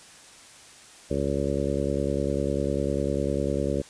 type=harmonic tone; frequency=70 Hz; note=C#2; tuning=18 cents sharp; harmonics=1 / 2 / 3 / 4 / 5 / 6 / 7 / 8; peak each=-32 / -32 / -32 / -32 / -32 / -32 / -32 / -32 dBFS; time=1.1-3.82 s; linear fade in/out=10 ms; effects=white hiss -49 dBFS RMS until 3.89 s + resampled to 22050 Hz